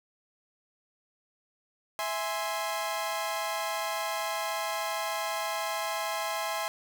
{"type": "chord", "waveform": "sawtooth", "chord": "E augmented", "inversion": "none", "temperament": "equal with one note detuned", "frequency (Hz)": [657, 830.6, 1046.5], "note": ["E5", "G#5", "B#5"], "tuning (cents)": [-6, 0, 0], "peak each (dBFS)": -31, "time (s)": [1.99, 6.68], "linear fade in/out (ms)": 0, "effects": ["8-bit"]}